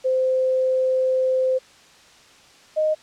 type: tone pair in turn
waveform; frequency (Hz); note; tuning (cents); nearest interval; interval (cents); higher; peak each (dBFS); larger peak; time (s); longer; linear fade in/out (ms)
sine; 518 / 619.9; C5 / D#5; -17 / -7; minor third; 310; second; -17; neither; 0.04-1.59 / 2.76-2.95; first; 20
effects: white hiss -50 dBFS RMS until 3.02 s + low-pass 6000 Hz 12 dB/octave